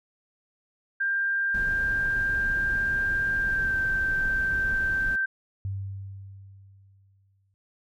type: tone with pitch glide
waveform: sine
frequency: 1591 to 1562.8 Hz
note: G6 to G6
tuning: +25 to -6 cents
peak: -23 dBFS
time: 1-5.26 s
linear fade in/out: 10 ms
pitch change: -31 cents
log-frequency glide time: 3.39-3.76 s
type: noise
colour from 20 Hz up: brown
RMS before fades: -35 dBFS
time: 1.54-5.16 s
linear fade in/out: 5 ms
type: tone with exponential decay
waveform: sine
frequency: 97.6 Hz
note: G2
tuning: 7 cents flat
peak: -27 dBFS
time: 5.65-7.54 s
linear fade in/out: 0 ms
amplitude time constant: 410 ms
effects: none